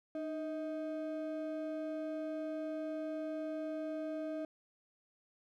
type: ring-modulated tone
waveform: triangle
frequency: 470 Hz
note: A#4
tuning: 14 cents sharp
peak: -32 dBFS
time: 0.15-4.45 s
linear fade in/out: 2 ms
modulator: 164 Hz
effects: none